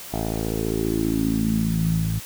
10% pulse tone with low-pass filter sweep, 55 Hz, A1, in tune, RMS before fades -23 dBFS, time 0.12-2.2 s, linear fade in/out 20 ms, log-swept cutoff 680 to 130 Hz, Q 4.8, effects white hiss -38 dBFS RMS until 2.25 s

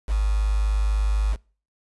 sine tone with quantisation, 51.91 Hz, G#1, in tune, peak -18 dBFS, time 0.07-1.37 s, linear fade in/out 50 ms, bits 6, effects noise-tail reverb RT60 0.4 s tail -25 dB re dry + resampled to 24000 Hz

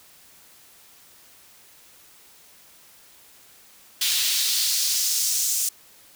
pink noise with high-pass filter sweep, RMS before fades -23 dBFS, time 4.01-5.69 s, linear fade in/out 5 ms, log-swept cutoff 3400 to 6900 Hz, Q 1.7, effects white hiss -52 dBFS RMS until 6.15 s

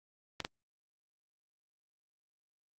clicks, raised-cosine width 0.2 ms, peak -17 dBFS, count 2, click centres 0.403 / 0.449 s, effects Opus 32 kbps

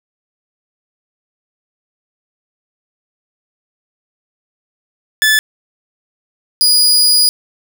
sawtooth tone pair in turn, 1736 / 4910 Hz, A6 / D#8, -24 / -24 cents, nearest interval octave + tritone, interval 1800 cents, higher second, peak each -5 dBFS, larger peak neither, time 5.22-5.39 / 6.61-7.29 s, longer second, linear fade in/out 0 ms, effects none

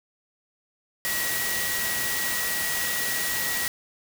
sine tone in noise, 1917 Hz, A#6, 48 cents sharp, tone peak -30 dBFS, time 1.05-3.68 s, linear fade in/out 0 ms, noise white, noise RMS -28 dBFS, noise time 1.05-3.68 s, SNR -5 dB, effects none

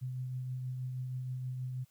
sine tone with tremolo, 127.7 Hz, C3, 42 cents flat, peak -34 dBFS, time 0.01-1.85 s, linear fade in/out 20 ms, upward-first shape triangle, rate 6.3 Hz, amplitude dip 30%, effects white hiss -71 dBFS RMS until 1.9 s

